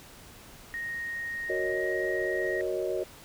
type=tone with pitch glide; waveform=sine; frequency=1864.7 to 1880.9 Hz; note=A#6 to A#6; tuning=0 to +15 cents; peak=-32 dBFS; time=0.74-2.61 s; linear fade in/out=0 ms; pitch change=+15 cents; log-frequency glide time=1.55-1.81 s
type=chord; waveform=sine; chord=D# minor seventh; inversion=first; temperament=equal; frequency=370 / 466.2 / 554.4 / 622.3 Hz; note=F#4 / A#4 / C#5 / D#5; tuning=0 / 0 / 0 / 0 cents; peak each=-31 / -35 / -35 / -34 dBFS; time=1.49-3.04 s; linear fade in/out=10 ms
effects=pink hiss -50 dBFS RMS until 3.24 s